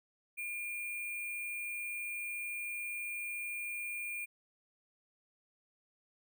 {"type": "tone with sample-and-hold", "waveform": "sine", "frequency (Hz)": 2409, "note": "D7", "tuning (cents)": 43, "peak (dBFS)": -37, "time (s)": [0.37, 4.26], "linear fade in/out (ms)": 20, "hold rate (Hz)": 11025, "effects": []}